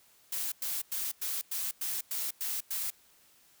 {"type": "noise bursts", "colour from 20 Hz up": "blue", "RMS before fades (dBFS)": -34, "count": 9, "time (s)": [0.32, 2.904], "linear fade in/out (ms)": 5, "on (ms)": 200, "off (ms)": 98, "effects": ["white hiss -63 dBFS RMS until 3.6 s"]}